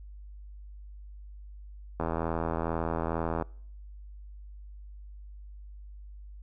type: click train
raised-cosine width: 1 ms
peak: -16 dBFS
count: 118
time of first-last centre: 2-3.423 s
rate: 82.2 Hz
effects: noise-tail reverb RT60 0.6 s tail -26 dB re dry + added 50 Hz sine -43 dBFS peak until 6.42 s